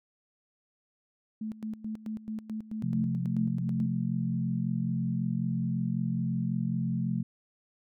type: tone with tremolo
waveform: sine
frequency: 217.4 Hz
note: A3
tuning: 21 cents flat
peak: -32 dBFS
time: 1.41-3.86 s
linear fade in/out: 5 ms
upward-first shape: square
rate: 4.6 Hz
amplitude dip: 80%
type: chord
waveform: sine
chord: F major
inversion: second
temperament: equal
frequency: 130.81 / 174.61 / 220 Hz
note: C3 / F3 / A3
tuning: 0 / 0 / 0 cents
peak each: -32 / -31 / -32 dBFS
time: 2.82-7.23 s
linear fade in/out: 10 ms
effects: none